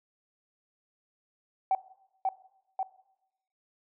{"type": "tone with echo", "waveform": "sine", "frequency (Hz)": 764, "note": "G5", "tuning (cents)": -45, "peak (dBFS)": -21, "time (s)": [1.71, 1.75], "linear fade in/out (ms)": 2, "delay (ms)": 540, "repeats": 2, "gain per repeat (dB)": -3, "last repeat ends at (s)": 2.83, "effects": ["noise-tail reverb RT60 0.9 s tail -19 dB re dry", "tanh soft clip ceiling -17 dBFS"]}